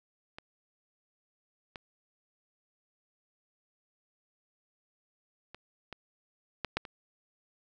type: clicks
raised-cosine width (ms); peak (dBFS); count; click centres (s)
0.3; -27 / -25 / -29 / -25 / -16 / -13 / -27; 7; 0.385 / 1.758 / 5.546 / 5.927 / 6.647 / 6.77 / 6.852
effects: none